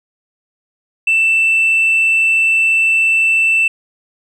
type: tone with tanh clipping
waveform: triangle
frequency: 2663 Hz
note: E7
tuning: 17 cents sharp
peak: -10 dBFS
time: 1.07-3.68 s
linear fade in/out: 5 ms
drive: 5 dB
effects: none